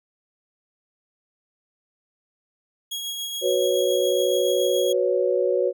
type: tone with tremolo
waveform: sawtooth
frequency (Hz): 3307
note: G#7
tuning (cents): -8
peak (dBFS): -24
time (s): 2.91-4.93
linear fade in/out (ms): 10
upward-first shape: sine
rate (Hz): 7.1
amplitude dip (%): 30
type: chord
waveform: sine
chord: F# suspended fourth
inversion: none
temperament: equal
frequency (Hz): 370 / 493.9 / 554.4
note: F#4 / B4 / C#5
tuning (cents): 0 / 0 / 0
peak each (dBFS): -23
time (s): 3.41-5.73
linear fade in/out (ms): 50
effects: none